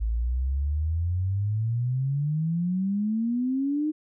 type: exponential sweep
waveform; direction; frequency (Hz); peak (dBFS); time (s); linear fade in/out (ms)
sine; up; 53.4 to 311.8; -23; 0-3.92; 20
effects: none